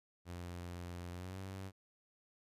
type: tone with pitch glide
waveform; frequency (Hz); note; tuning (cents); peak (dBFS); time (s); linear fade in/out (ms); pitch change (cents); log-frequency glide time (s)
sawtooth; 87.8 to 95.75; F2 to G2; +10 to -40; -40; 0.25-1.72; 50; +150; 1.12-1.4
effects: resampled to 32000 Hz